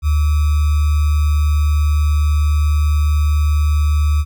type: tone with sample-and-hold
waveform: sine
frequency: 74.7 Hz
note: D2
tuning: 30 cents sharp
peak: -11 dBFS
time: 0.02-4.25 s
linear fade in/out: 50 ms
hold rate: 1225 Hz
effects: none